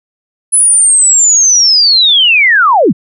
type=linear sweep; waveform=sine; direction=down; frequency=10170 to 120.6 Hz; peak=-4 dBFS; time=0.52-2.93 s; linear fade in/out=20 ms; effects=none